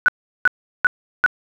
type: tone bursts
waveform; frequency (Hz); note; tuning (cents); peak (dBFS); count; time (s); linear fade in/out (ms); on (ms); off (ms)
sine; 1480; F#6; 0; -9; 4; 0.06-1.262; 0; 23; 370
effects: 8-bit